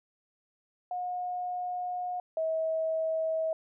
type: tone pair in turn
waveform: sine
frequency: 721 / 642.3 Hz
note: F#5 / E5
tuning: -45 / -45 cents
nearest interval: major second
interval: 200 cents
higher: first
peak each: -31 / -27 dBFS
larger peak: second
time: 0.91-2.2 / 2.37-3.53 s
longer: first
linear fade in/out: 2 ms
effects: none

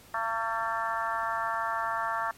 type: harmonic tone with a mistuned harmonic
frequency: 226.4 Hz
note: A3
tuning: 50 cents sharp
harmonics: 3 / 4 / 5 / 6 / 7 / 8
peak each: -36 / -33 / -33 / -34 / -39 / -37 dBFS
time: 0.14-2.31 s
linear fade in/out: 2 ms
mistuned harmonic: 8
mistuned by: -44 cents
effects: pink hiss -54 dBFS RMS until 2.37 s + MP3 64 kbps

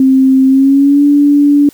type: tone with pitch glide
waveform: sine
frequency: 264.4 to 288.3 Hz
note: C4 to D4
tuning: +18 to -32 cents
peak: -4 dBFS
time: 0-1.69 s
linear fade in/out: 2 ms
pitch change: +150 cents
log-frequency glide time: 0.47-1.04 s
effects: white hiss -43 dBFS RMS until 1.73 s

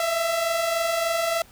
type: tone pair together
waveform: sawtooth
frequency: 647 / 670.4 Hz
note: E5 / E5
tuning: -32 / +29 cents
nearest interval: minor second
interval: 61 cents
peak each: -26 / -19 dBFS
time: 0-1.42 s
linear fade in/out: 2 ms
effects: pink hiss -52 dBFS RMS until 1.51 s

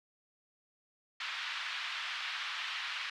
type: band-pass noise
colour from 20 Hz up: white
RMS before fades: -39 dBFS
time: 1.2-3.1 s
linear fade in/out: 5 ms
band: 1100 to 3600 Hz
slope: 24 dB/octave
effects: none

